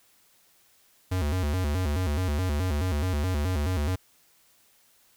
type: tone with vibrato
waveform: square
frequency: 82.3 Hz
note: E2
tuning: 2 cents flat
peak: -25 dBFS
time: 1.11-3.96 s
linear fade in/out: 10 ms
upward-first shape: square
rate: 4.7 Hz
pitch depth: 200 cents each way
effects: white hiss -62 dBFS RMS until 5.16 s